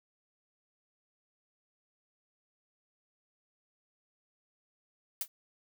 blue noise with exponential decay, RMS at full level -28 dBFS, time 5.21-5.28 s, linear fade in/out 2 ms, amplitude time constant 15 ms, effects none

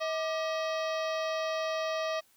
harmonic tone with a mistuned harmonic, 638 Hz, D#5, 43 cents sharp, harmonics 1 / 2 / 3 / 4 / 5 / 6 / 7 / 8 / 9, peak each -31 / -37 / -41 / -43 / -45 / -47 / -48 / -49 / -50 dBFS, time 0-2.21 s, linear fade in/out 20 ms, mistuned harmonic 2, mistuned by -120 cents, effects white hiss -65 dBFS RMS until 2.36 s

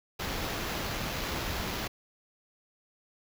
pink noise with sample-and-hold, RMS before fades -34 dBFS, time 0.19-1.88 s, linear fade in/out 10 ms, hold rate 8820 Hz, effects none

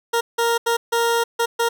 20% pulse tone bursts at uneven times, 466.2 Hz, A#4, in tune, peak -12 dBFS, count 6, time 0.13-0.21 / 0.38-0.58 / 0.66-0.77 / 0.92-1.24 / 1.39-1.46 / 1.59-1.69 s, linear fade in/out 10 ms, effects none

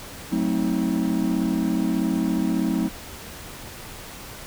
triangle chord, F# diminished seventh, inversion none, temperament equal with one note detuned, 185 / 220 / 261.6 / 318.4 Hz, F#3 / A3 / C4 / Eb4, 0 / 0 / 0 / +40 cents, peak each -24 dBFS, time 0.31-2.89 s, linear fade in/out 20 ms, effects pink hiss -39 dBFS RMS until 4.46 s

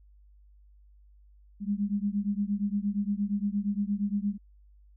sine beating tone pair, 199.7 / 208.3 Hz, G3 / G#3, +32 / +5 cents, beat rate 8.6 Hz, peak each -29 / -30 dBFS, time 1.6-4.38 s, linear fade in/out 50 ms, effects added 50 Hz sine -54 dBFS peak until 4.96 s

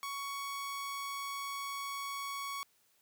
sawtooth tone, 1116 Hz, C#6, 11 cents sharp, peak -34 dBFS, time 0.03-2.63 s, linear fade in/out 0 ms, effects white hiss -71 dBFS RMS until 3.01 s + high-pass 80 Hz 12 dB/octave

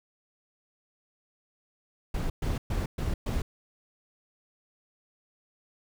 brown noise bursts, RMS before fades -29 dBFS, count 5, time 2.14-3.42 s, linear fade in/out 5 ms, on 160 ms, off 120 ms, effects none

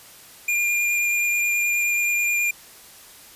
square tone with vibrato, 2407 Hz, D7, 42 cents sharp, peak -20 dBFS, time 0.48-2.51 s, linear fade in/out 5 ms, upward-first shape sine, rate 9.4 Hz, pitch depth 10 cents each way, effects white hiss -46 dBFS RMS until 3.35 s + resampled to 32000 Hz

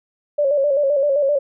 sine tone with vibrato, 566 Hz, C#5, 36 cents sharp, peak -14 dBFS, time 0.38-1.39 s, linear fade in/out 10 ms, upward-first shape square, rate 7.7 Hz, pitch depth 63 cents each way, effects none

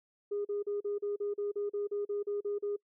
sine tone bursts, 409.3 Hz, G#4, 25 cents flat, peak -30 dBFS, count 14, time 0.31-2.764 s, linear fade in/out 10 ms, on 140 ms, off 38 ms, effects noise-tail reverb RT60 0.1 s tail -26 dB re dry + tanh soft clip ceiling -27 dBFS

